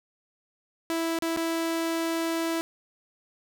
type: tone with dropouts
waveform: sawtooth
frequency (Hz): 329.6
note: E4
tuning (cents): 0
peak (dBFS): -22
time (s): 0.9-2.61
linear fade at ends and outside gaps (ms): 0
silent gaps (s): 1.188-1.223 / 1.363-1.372
effects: none

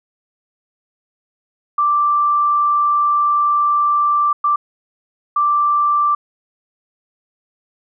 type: tone bursts at uneven times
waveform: sine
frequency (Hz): 1174.7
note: D6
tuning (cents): 0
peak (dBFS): -12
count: 3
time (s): 1.78-4.33 / 4.44-4.56 / 5.36-6.15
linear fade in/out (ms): 5
effects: none

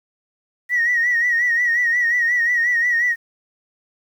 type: tone with vibrato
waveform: sine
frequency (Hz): 1908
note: A#6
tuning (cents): +40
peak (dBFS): -14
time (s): 0.69-3.16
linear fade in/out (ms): 50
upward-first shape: sine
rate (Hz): 5.6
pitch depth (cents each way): 62
effects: tanh soft clip ceiling -11 dBFS + 8-bit

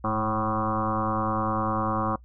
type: tone with frequency modulation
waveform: sine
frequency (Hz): 655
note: E5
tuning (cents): -11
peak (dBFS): -23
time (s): 0.04-2.16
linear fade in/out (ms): 5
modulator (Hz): 110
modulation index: 5.4
effects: noise-tail reverb RT60 0.1 s tail -23 dB re dry + added 60 Hz sine -47 dBFS peak until 2.24 s

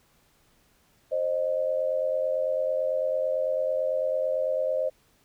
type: tone pair together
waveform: sine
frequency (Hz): 527 / 616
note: C5 / D#5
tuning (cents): +12 / -17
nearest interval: minor third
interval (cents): 271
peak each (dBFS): -26 / -27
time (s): 1.11-4.9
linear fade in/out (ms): 20
effects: pink hiss -64 dBFS RMS until 5.24 s

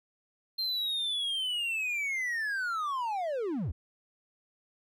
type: linear sweep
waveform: triangle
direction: down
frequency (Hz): 4186 to 55.3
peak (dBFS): -28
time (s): 0.58-3.72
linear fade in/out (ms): 10
effects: none

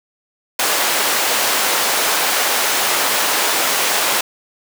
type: high-pass noise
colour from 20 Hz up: pink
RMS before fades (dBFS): -17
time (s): 0.59-4.21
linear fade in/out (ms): 5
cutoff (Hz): 600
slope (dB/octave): 12
effects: none

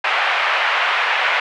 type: band-pass noise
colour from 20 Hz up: white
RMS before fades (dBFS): -18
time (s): 0.04-1.4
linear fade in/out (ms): 5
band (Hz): 650 to 2600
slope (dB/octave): 24
effects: none

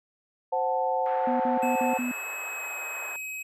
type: chord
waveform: sine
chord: F# diminished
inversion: second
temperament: equal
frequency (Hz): 523.3 / 740 / 880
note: C5 / F#5 / A5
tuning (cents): 0 / 0 / 0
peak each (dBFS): -28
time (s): 0.52-1.98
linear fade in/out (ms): 10
type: band-pass noise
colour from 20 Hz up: white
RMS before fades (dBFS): -41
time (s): 1.06-3.16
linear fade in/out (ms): 0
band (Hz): 500 to 1700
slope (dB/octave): 24
type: tone bursts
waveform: sine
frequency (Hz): 246.9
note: B3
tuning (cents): 0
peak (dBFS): -27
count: 5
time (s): 1.27-2.116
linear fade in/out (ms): 5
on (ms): 130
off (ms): 49
type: tone with pitch glide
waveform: square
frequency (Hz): 2587 to 2543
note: E7 to D#7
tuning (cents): -33 to +37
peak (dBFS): -34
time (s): 1.62-3.43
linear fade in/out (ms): 10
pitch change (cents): -30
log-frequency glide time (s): 2.01-2.75
effects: none

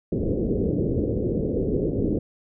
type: low-pass noise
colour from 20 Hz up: white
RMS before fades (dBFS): -24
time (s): 0.12-2.19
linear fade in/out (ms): 5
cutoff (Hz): 480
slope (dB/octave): 48
effects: none

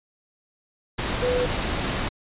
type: tone in noise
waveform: sine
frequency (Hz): 496.9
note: B4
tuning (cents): +11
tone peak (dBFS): -21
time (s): 1.22-1.46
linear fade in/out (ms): 10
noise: pink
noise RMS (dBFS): -26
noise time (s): 0.98-2.09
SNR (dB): +2
effects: resampled to 8000 Hz

